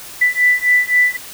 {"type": "beating tone pair", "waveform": "sine", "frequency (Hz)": [1981, 1984.8], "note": ["B6", "B6"], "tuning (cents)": [5, 8], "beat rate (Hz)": 3.8, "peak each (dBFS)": -14, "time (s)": [0.21, 1.17], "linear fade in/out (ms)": 10, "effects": ["white hiss -34 dBFS RMS until 1.33 s"]}